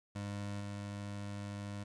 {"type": "tone with level steps", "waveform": "25% pulse", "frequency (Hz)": 101.5, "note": "G#2", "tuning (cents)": -39, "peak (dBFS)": [-35, -37], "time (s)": [0.15, 1.84], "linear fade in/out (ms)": 10, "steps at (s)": 0.6, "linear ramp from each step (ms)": 10, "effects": ["resampled to 22050 Hz", "12-bit"]}